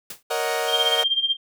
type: noise with exponential decay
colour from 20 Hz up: white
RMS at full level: -30 dBFS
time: 0.1-0.23 s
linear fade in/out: 5 ms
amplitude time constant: 28 ms
type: chord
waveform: sawtooth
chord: D# minor seventh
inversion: second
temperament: equal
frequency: 466.2 / 554.4 / 622.3 / 740 Hz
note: A#4 / C#5 / D#5 / F#5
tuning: 0 / 0 / 0 / 0 cents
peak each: -23 / -27 / -24 / -24 dBFS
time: 0.3-1.04 s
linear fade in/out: 10 ms
type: tone with tremolo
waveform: sine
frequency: 3183 Hz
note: G7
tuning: 26 cents sharp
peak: -16 dBFS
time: 0.67-1.37 s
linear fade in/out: 50 ms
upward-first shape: sine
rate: 16 Hz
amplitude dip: 80%
effects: none